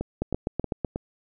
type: two click trains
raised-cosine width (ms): 2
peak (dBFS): -12 / -15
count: 6 / 4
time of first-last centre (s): 0.22-0.847 / 0.01-0.959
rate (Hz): 7.97 / 3.16
effects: none